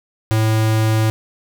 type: tone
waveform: square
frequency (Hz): 110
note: A2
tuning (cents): 0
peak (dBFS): -14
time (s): 0.31-1.1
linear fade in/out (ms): 0
effects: none